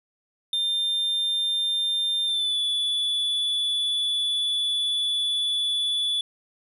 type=tone with pitch glide; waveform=triangle; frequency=3600 to 3447 Hz; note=A7 to A7; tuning=+39 to -36 cents; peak=-21 dBFS; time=0.53-6.21 s; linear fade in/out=2 ms; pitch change=-75 cents; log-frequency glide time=2.26-2.58 s; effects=resampled to 32000 Hz